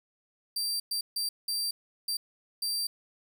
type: tone bursts at uneven times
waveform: sawtooth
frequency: 4699 Hz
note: D8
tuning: in tune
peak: -26 dBFS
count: 6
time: 0.56-0.8 / 0.91-1.01 / 1.16-1.29 / 1.48-1.71 / 2.08-2.17 / 2.62-2.87 s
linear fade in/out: 5 ms
effects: none